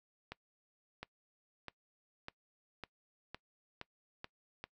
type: accelerating click train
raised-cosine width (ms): 0.3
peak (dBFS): -27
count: 9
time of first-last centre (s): 0.32-4.64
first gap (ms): 710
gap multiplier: 0.92
effects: noise-tail reverb RT60 0.1 s tail -22 dB re dry